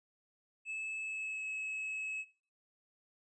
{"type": "tone with pitch glide", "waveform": "triangle", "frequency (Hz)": [2607, 2579], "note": ["E7", "E7"], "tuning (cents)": [-20, -39], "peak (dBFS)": -36, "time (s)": [0.65, 2.25], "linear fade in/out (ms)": 50, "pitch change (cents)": -19, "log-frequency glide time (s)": [1, 1.45], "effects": ["noise-tail reverb RT60 0.5 s tail -21 dB re dry", "resampled to 22050 Hz"]}